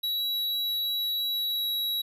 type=tone with pitch glide; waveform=square; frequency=3901 to 3879 Hz; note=B7 to B7; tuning=-22 to -32 cents; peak=-27 dBFS; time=0.03-2.02 s; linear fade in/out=10 ms; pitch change=-10 cents; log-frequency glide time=1.47-1.65 s; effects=none